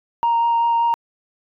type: tone with vibrato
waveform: sine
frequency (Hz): 932.3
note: A#5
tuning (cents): 0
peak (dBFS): -13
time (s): 0.23-0.94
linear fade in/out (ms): 0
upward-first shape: sine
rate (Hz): 5.2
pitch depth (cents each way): 9
effects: tanh soft clip ceiling -12 dBFS